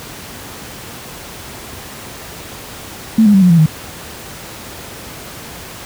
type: tone with pitch steps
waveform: sine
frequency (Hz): 221.6 / 206.8 / 192.91 / 180 / 167.94 / 156.69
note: A3 / G#3 / G3 / F#3 / E3 / D#3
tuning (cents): +13 / -7 / -27 / -47 / +33 / +12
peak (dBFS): -5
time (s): 3.18-3.66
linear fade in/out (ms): 5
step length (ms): 80
effects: pink hiss -31 dBFS RMS until 5.85 s + high-pass 60 Hz 12 dB/octave